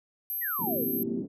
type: tone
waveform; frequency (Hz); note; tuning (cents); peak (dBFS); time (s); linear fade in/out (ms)
sine; 12450; G9; -13; -30; 0.3-1.03; 0
type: exponential sweep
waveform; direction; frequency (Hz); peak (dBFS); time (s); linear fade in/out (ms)
sine; down; 2023 to 417.1; -32; 0.41-0.85; 20
type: band-pass noise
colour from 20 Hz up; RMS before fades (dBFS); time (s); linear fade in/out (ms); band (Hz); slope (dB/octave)
pink; -37; 0.58-1.28; 20; 170 to 320; 24
type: chord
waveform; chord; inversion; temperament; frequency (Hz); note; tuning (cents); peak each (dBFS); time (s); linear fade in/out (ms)
sine; C dominant seventh; third; equal with one note detuned; 233.1 / 261.6 / 333.8 / 392; Bb3 / C4 / E4 / G4; 0 / 0 / +22 / 0; -34 / -35 / -37 / -35; 0.66-1.23; 20
effects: none